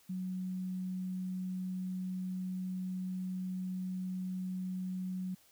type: tone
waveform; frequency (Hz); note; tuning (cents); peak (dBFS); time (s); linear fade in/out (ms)
sine; 185; F#3; 0; -35; 0.09-5.35; 10
effects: white hiss -65 dBFS RMS until 5.51 s